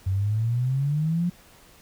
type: exponential sweep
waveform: sine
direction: up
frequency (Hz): 92.5 to 179.2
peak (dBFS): -21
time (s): 0.06-1.3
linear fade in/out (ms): 10
effects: pink hiss -53 dBFS RMS until 1.81 s